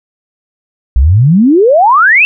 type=exponential sweep; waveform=sine; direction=up; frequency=57.2 to 2734 Hz; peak=-3 dBFS; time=0.96-2.25 s; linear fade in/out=0 ms; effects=none